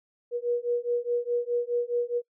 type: beating tone pair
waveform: sine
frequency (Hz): 478.6 / 483.4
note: A#4 / B4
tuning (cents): +46 / -37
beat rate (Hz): 4.8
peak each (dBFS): -28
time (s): 0.31-2.22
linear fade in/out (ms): 50
effects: noise-tail reverb RT60 0.1 s tail -25 dB re dry